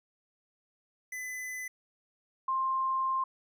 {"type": "tone pair in turn", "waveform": ["square", "sine"], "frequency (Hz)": [2011, 1055.2], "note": ["B6", "C6"], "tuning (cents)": [31, 14], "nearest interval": "major seventh", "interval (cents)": 1117, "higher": "first", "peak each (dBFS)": [-37, -27], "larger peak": "second", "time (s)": [[1.12, 1.68], [2.48, 3.24]], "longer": "second", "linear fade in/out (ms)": 5, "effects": []}